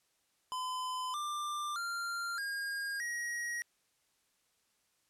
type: tone with pitch steps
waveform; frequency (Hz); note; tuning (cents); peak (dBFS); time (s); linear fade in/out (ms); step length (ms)
square; 1016 / 1187.5 / 1387.9 / 1622.1 / 1895.9; B5 / D6 / F6 / G#6 / A#6; +49 / +19 / -11 / -41 / +29; -36; 0.52-3.62; 0; 620
effects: white hiss -75 dBFS RMS until 5.09 s + low-pass 11000 Hz 12 dB/octave